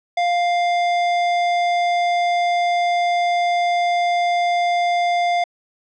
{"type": "tone with tanh clipping", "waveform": "sine", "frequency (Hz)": 700, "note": "F5", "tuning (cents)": 4, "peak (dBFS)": -18, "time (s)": [0.17, 5.44], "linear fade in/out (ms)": 5, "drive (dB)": 18, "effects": ["low-pass 5000 Hz 12 dB/octave"]}